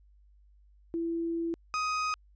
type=tone pair in turn; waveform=sine / 35% pulse; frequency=334 / 1253 Hz; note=E4 / D#6; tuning=+23 / +12 cents; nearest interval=octave + major seventh; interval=2289 cents; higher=second; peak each=-29 / -27 dBFS; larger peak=second; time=0.94-1.54 / 1.74-2.14 s; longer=first; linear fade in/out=0 ms; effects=added 50 Hz sine -57 dBFS peak until 2.35 s + resampled to 16000 Hz